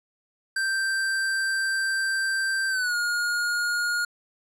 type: tone with pitch glide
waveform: square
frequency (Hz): 1568 to 1429.6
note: G6 to F6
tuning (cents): 0 to +40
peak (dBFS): -24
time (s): 0.56-4.05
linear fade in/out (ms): 5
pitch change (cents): -160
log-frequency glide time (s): 2.69-2.95
effects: low-pass 11000 Hz 12 dB/octave